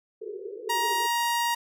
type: band-pass noise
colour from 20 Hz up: white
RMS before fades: -37 dBFS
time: 0.21-1.07 s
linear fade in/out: 10 ms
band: 370 to 460 Hz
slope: 96 dB/octave
type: tone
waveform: sawtooth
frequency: 943 Hz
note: A#5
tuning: 20 cents sharp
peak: -20 dBFS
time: 0.69-1.55 s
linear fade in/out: 10 ms
effects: none